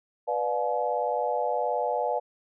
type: chord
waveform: sine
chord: B diminished seventh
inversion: none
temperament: just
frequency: 493.9 / 592.7 / 711.2 / 853.4 Hz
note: B4 / D5 / F5 / Ab5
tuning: 0 / +16 / +31 / +47 cents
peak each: -30 dBFS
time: 0.27-2.2 s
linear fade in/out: 20 ms
effects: none